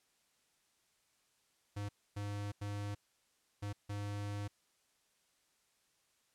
square tone bursts at uneven times, 102.3 Hz, G#2, 26 cents flat, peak -39 dBFS, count 5, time 1.76-1.89 / 2.16-2.52 / 2.61-2.95 / 3.62-3.73 / 3.89-4.48 s, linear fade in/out 10 ms, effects white hiss -75 dBFS RMS until 6.34 s + low-pass 10000 Hz 12 dB/octave

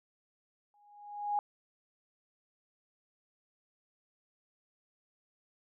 sine tone with exponential growth, 825 Hz, G#5, 12 cents flat, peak -26 dBFS, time 0.74-1.39 s, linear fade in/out 1 ms, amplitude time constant 140 ms, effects none

